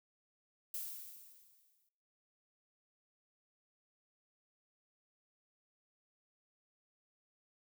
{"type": "noise with exponential decay", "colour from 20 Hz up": "violet", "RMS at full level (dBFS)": -40, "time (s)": [0.74, 1.89], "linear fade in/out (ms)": 2, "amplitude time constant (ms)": 250, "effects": ["noise-tail reverb RT60 0.8 s tail -21 dB re dry"]}